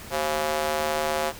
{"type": "tone with high-pass filter", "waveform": "square", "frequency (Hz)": 76.3, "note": "D#2", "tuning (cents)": -33, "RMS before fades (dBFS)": -26, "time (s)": [0.1, 1.33], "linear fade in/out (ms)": 50, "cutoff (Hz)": 590, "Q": 1.8, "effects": ["pink hiss -41 dBFS RMS until 1.39 s"]}